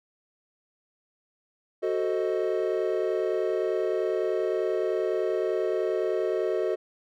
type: chord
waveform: triangle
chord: F# diminished seventh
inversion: none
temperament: equal with one note detuned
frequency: 370 / 440 / 523.3 / 625.5 Hz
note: F#4 / A4 / C5 / Eb5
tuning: 0 / 0 / 0 / +9 cents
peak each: -26 / -27 / -32 / -29 dBFS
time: 1.82-6.76 s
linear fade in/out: 20 ms
effects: none